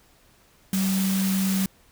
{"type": "tone in noise", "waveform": "sine", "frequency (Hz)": 191.6, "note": "G3", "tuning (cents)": -39, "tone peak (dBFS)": -21, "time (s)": [0.73, 1.66], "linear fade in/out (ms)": 2, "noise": "white", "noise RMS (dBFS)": -31, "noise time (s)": [0.73, 1.66], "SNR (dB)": 7, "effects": ["pink hiss -58 dBFS RMS until 1.91 s"]}